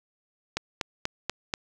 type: click train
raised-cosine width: 0.2 ms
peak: -10 dBFS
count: 5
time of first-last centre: 0.57-1.539 s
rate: 4.13 Hz
effects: none